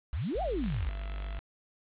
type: exponential two-way sweep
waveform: sine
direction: up then down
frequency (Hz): 58 to 790 to 58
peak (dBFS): -30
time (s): 0.13-0.89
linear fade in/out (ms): 0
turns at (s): 0.42
type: tone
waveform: triangle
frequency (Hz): 51.91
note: G#1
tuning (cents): 0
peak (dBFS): -32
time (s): 0.35-1.39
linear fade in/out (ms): 5
type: click train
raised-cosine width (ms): 0.3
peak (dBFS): -29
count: 37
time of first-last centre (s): 0.64-1.39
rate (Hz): 48
effects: resampled to 8000 Hz + 8-bit